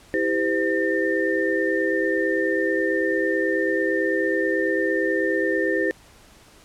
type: tone cluster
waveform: sine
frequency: 326.4 / 395.5 / 511 / 1807 Hz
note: E4 / G4 / C5 / A6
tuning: -17 / +15 / -41 / +46 cents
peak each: -25 dBFS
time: 0.14-5.91 s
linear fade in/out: 0 ms
effects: pink hiss -51 dBFS RMS until 6.64 s + low-pass 11000 Hz 12 dB/octave